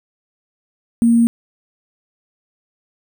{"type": "tone with sample-and-hold", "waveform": "sine", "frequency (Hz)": 233.1, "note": "A#3", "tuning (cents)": 0, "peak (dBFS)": -9, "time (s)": [1.02, 1.27], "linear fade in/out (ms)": 0, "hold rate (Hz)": 8820, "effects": []}